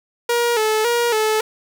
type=tone with vibrato; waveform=sawtooth; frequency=453.8 Hz; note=A#4; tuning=47 cents flat; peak=-12 dBFS; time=0.29-1.41 s; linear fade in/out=5 ms; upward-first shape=square; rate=1.8 Hz; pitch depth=79 cents each way; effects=none